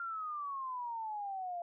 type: exponential sweep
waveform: sine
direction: down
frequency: 1396.9 to 685 Hz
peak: -37 dBFS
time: 0-1.62 s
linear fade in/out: 2 ms
effects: none